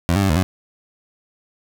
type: tone with pitch steps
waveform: 20% pulse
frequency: 85.2 / 99.7 / 96.9 / 77.9 / 92.9 Hz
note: F2 / G2 / G2 / D#2 / F#2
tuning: -42 / +30 / -20 / +3 / +7 cents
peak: -10 dBFS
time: 0.09-0.43 s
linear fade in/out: 0 ms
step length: 68 ms
effects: none